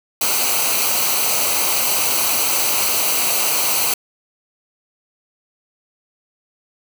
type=noise with comb filter; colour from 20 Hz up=white; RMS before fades=-18 dBFS; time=0.21-3.94 s; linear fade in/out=5 ms; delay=0.57 ms; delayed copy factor=-0.65; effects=none